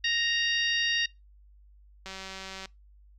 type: harmonic tone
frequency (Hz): 932.3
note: A#5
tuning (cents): 0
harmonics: 2 / 3 / 4 / 5 / 6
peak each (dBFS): -29 / -29 / -31 / -35 / -38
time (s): 0.04-1.06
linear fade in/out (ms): 5
type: click train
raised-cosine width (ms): 0.2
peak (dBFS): -23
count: 115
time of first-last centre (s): 2.06-2.657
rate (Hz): 191
effects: noise-tail reverb RT60 0.2 s tail -23 dB re dry + added 50 Hz sine -53 dBFS peak until 3.18 s